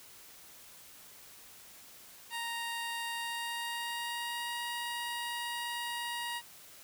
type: tone with pitch glide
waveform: 15% pulse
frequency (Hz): 932.3 to 948.6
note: A#5 to A#5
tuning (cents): 0 to +30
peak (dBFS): -29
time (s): 2.3-6.42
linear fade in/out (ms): 50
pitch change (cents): +30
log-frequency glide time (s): 3.16-4.59
effects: white hiss -54 dBFS RMS until 6.83 s

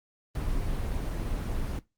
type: noise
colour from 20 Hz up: brown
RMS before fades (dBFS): -30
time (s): 0.35-1.79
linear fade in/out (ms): 2
effects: noise-tail reverb RT60 0.2 s tail -19 dB re dry + Opus 24 kbps

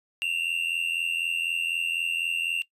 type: tone pair together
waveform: triangle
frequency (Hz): 2700 / 2784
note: E7 / F7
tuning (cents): +41 / -6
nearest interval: minor second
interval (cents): 53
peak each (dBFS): -28 / -25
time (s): 0.22-2.62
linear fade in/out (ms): 0
effects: noise-tail reverb RT60 0.1 s tail -19 dB re dry + resampled to 32000 Hz

